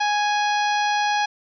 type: harmonic tone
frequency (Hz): 830.6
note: G#5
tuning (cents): 0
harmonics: 1 / 2 / 3 / 4 / 5 / 6 / 7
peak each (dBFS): -20 / -26 / -30 / -32 / -34 / -36 / -37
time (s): 0-1.26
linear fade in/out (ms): 10
effects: none